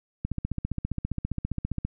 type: click train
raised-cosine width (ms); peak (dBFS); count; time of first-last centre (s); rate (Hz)
5; -16; 25; 0.25-1.85; 15
effects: none

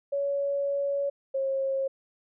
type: tone pair in turn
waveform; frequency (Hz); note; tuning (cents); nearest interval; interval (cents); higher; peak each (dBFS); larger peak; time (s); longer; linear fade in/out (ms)
sine; 562 / 539.2; C#5 / C#5; +24 / -48; minor second; 72; first; -25; neither; 0.12-1.1 / 1.34-1.88; first; 10
effects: none

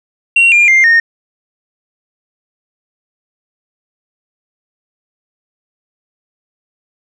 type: tone with pitch steps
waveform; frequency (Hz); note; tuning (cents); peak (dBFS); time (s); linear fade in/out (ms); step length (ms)
sine; 2744 / 2403 / 2104 / 1842; F7 / D7 / C7 / A#6; -31 / +39 / +9 / -21; -3; 0.36-1; 5; 160
effects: tanh soft clip ceiling -3 dBFS

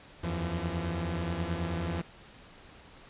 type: tone cluster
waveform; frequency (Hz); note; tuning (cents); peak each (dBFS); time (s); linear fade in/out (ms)
sawtooth; 80.6 / 89.9 / 169.3; E2 / F#2 / E3; -38 / -49 / +46; -32 / -32 / -30; 0.23-2.02; 10
effects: pink hiss -53 dBFS RMS until 3.09 s + resampled to 8000 Hz

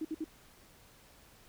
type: tone bursts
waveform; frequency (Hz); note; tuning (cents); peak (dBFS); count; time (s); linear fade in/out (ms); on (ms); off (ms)
sine; 315.1; D#4; +22; -33; 3; 0.01-0.243; 5; 39; 58
effects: pink hiss -60 dBFS RMS until 1.48 s

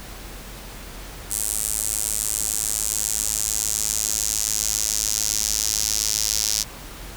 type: tone with high-pass filter sweep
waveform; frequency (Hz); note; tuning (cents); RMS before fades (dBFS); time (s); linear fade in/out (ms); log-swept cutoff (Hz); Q
sawtooth; 107.1; A2; -46; -24; 1.3-6.64; 20; 8600 to 5600; 2.6
effects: added 45 Hz sine -39 dBFS peak until 7.16 s + pink hiss -39 dBFS RMS until 7.16 s

